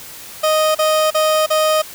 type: tone bursts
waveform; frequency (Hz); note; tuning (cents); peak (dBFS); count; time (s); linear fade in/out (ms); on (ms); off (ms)
30% pulse; 622.3; D#5; 0; -10; 4; 0.43-1.821; 10; 320; 37
effects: white hiss -35 dBFS RMS until 1.94 s